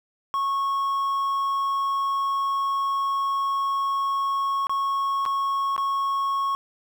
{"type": "tone with dropouts", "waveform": "triangle", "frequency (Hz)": 1100, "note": "C#6", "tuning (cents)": -14, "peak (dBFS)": -20, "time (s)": [0.34, 6.55], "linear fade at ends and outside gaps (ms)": 0, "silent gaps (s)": [[4.669, 4.695], [5.253, 5.261], [5.764, 5.779]], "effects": ["9-bit"]}